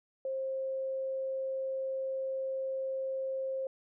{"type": "tone", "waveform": "sine", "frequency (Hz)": 531, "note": "C5", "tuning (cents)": 25, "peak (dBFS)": -32, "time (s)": [0.25, 3.67], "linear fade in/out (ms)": 2, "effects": []}